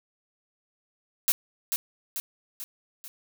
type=noise with echo; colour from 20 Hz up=blue; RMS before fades=-22 dBFS; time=1.28-1.32 s; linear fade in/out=0 ms; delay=440 ms; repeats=4; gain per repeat=-5 dB; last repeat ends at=3.08 s; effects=none